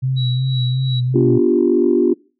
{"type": "tone with vibrato", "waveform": "sine", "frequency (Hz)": 127.6, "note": "C3", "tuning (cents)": -43, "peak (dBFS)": -15, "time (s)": [0.02, 1.39], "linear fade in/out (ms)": 20, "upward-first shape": "sine", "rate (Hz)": 2.8, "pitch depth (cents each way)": 56}
{"type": "tone with tremolo", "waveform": "sine", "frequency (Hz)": 3900, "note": "B7", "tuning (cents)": -23, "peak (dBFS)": -24, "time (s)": [0.16, 1.01], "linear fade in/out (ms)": 20, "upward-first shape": "sine", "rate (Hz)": 2.8, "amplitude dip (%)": 70}
{"type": "chord", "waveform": "sine", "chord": "G dominant seventh", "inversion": "first", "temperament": "equal", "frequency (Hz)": [246.9, 293.7, 349.2, 392], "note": ["B3", "D4", "F4", "G4"], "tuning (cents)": [0, 0, 0, 0], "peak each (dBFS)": [-18, -18, -14, -18], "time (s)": [1.14, 2.14], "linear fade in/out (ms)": 10}
{"effects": ["noise-tail reverb RT60 0.4 s tail -25 dB re dry", "tanh soft clip ceiling -1 dBFS"]}